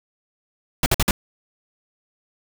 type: noise bursts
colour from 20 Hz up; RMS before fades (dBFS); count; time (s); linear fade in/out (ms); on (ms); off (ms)
pink; -17; 4; 0.83-1.11; 2; 31; 52
effects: none